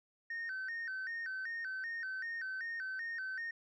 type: tone with vibrato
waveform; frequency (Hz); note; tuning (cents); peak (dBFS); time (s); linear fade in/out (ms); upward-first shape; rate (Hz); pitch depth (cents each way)
sine; 1681; G#6; +20; -36; 0.3-3.51; 5; square; 2.6; 160
effects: tanh soft clip ceiling -36 dBFS